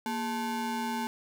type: ring-modulated tone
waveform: square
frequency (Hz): 322.4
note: E4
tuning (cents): -38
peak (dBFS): -28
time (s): 0.06-1.07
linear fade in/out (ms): 0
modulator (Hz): 557
effects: none